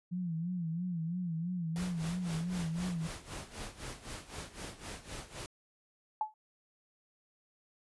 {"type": "tone with vibrato", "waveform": "sine", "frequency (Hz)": 171.4, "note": "F3", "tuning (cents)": -32, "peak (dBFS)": -33, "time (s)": [0.11, 3.08], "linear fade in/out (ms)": 20, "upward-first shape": "sine", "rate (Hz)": 3, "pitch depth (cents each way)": 110}
{"type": "noise with tremolo", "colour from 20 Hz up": "pink", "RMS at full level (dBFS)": -42, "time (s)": [1.76, 5.46], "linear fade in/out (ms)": 0, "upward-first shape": "sine", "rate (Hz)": 3.9, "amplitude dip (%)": 80}
{"type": "tone with exponential decay", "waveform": "sine", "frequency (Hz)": 861, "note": "A5", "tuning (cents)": -38, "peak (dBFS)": -26, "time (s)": [6.21, 6.34], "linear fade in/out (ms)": 2, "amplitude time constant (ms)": 27}
{"effects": ["resampled to 24000 Hz"]}